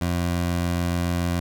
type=tone; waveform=20% pulse; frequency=87 Hz; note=F2; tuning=6 cents flat; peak=-17 dBFS; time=0.01-1.4 s; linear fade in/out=5 ms; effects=none